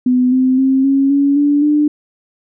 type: tone with pitch steps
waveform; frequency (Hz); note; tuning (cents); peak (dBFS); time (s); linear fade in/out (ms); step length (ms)
sine; 251.1 / 258.3 / 265.7 / 273.4 / 281.2 / 289.3 / 297.6; B3 / C4 / C4 / C#4 / C#4 / D4 / D4; +29 / -22 / +27 / -24 / +25 / -26 / +23; -9; 0.06-1.88; 5; 260
effects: none